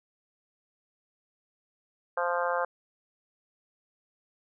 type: harmonic tone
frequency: 174.61 Hz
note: F3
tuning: in tune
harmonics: 3 / 4 / 5 / 6 / 7 / 8 / 9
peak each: -30 / -34 / -34 / -34 / -35 / -37 / -36 dBFS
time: 2.17-2.65 s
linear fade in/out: 5 ms
effects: none